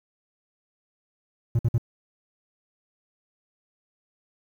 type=tone bursts; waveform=triangle; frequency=116.54 Hz; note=A#2; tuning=in tune; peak=-16 dBFS; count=3; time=1.55-1.781 s; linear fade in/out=5 ms; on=41 ms; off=54 ms; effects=9-bit